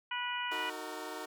harmonic tone, 489.3 Hz, B4, 16 cents flat, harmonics 2 / 3 / 4 / 5 / 6, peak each -38 / -40 / -42 / -42 / -40 dBFS, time 0.11-0.7 s, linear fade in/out 5 ms
15% pulse chord, D# minor, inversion none, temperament equal with one note detuned, 311.1 / 370 / 456 Hz, D#4 / F#4 / A#4, 0 / 0 / -38 cents, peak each -38 dBFS, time 0.51-1.26 s, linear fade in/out 10 ms
effects none

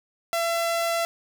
sawtooth tone, 674 Hz, E5, 38 cents sharp, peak -19 dBFS, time 0.33-1.05 s, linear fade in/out 0 ms, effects none

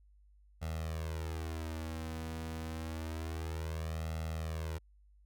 sawtooth tone with flanger, 80 Hz, D#2, 49 cents sharp, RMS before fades -39 dBFS, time 0.61-4.79 s, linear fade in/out 20 ms, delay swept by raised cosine 1.5 to 4.1 ms, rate 0.28 Hz, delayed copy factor +0.85, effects added 50 Hz sine -60 dBFS peak until 5.25 s

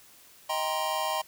square chord, C minor seventh, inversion first, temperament just, 627.9 / 784.9 / 941.9 / 1046.5 Hz, Eb5 / G5 / Bb5 / C6, +16 / +2 / +18 / 0 cents, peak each -34 dBFS, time 0.49-1.22 s, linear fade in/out 10 ms, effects white hiss -55 dBFS RMS until 1.27 s

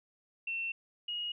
sine tone pair in turn, 2700 / 2881 Hz, E7 / F#7, +41 / -47 cents, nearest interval minor second, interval 112 cents, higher second, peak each -33 / -34 dBFS, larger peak first, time 0.47-0.72 / 1.08-1.32 s, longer first, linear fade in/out 5 ms, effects none

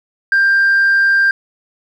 sine tone, 1588 Hz, G6, 22 cents sharp, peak -7 dBFS, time 0.32-1.31 s, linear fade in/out 2 ms, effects tanh soft clip ceiling -7 dBFS + 8-bit

